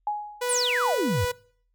sine tone with exponential decay, 835 Hz, G#5, 9 cents sharp, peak -22 dBFS, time 0.07-0.63 s, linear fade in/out 2 ms, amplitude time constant 120 ms
sawtooth tone with tremolo, 492 Hz, B4, 7 cents flat, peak -21 dBFS, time 0.41-1.32 s, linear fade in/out 10 ms, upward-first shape sine, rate 2.6 Hz, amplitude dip 25%
sine exponential sweep, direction down, 10510 to 79.4 Hz, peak -23 dBFS, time 0.49-1.25 s, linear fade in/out 5 ms
effects noise-tail reverb RT60 0.5 s tail -21 dB re dry + added 41 Hz sine -67 dBFS peak until 1.74 s

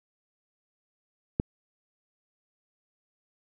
click, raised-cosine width 3 ms, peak -11 dBFS, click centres 1.399 s, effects none

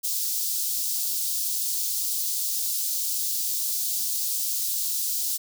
white high-pass noise, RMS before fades -27 dBFS, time 0.03-5.38 s, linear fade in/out 20 ms, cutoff 4300 Hz, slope 24 dB/octave, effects none

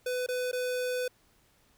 square tone with dropouts, 500 Hz, B4, 21 cents sharp, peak -30 dBFS, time 0.06-1.08 s, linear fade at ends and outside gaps 5 ms, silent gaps 0.264-0.286 / 0.515-0.529 s, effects pink hiss -66 dBFS RMS until 1.77 s

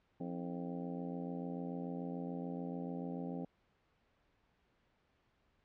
harmonic tone with a mistuned harmonic, 86.9 Hz, F2, 8 cents flat, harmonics 2 / 3 / 4 / 5 / 6 / 7 / 8 / 9, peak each -43 / -43 / -50 / -50 / -50 / -55 / -57 / -53 dBFS, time 0.2-3.45 s, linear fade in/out 5 ms, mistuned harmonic 4, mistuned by -140 cents, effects pink hiss -75 dBFS RMS until 5.64 s + low-pass 3000 Hz 12 dB/octave

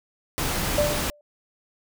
pink noise, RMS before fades -26 dBFS, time 0.38-1.1 s, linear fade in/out 0 ms
sine tone with exponential decay, 590 Hz, D5, 8 cents sharp, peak -16 dBFS, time 0.78-1.21 s, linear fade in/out 2 ms, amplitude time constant 93 ms
effects none

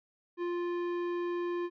sine tone with tanh clipping, 349.2 Hz, F4, in tune, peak -33 dBFS, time 0.37-1.7 s, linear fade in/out 50 ms, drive 14 dB, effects none

